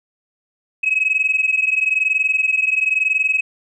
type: tone pair together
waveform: sine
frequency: 2545 / 2566 Hz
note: D#7 / E7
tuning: +39 / -47 cents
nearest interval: unison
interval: 14 cents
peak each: -17 dBFS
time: 0.83-3.41 s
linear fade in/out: 10 ms
effects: tanh soft clip ceiling -8 dBFS